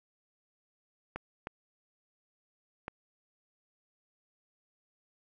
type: clicks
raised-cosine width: 0.5 ms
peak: -22 dBFS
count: 3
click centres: 1.16 / 1.471 / 2.881 s
effects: none